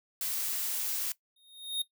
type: noise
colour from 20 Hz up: blue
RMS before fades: -33 dBFS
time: 0.21-1.12 s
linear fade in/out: 2 ms
type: tone with exponential growth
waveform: square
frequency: 3711 Hz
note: A#7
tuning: 9 cents flat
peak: -26 dBFS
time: 1.36-1.82 s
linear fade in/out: 5 ms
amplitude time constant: 100 ms
effects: noise-tail reverb RT60 0.1 s tail -18 dB re dry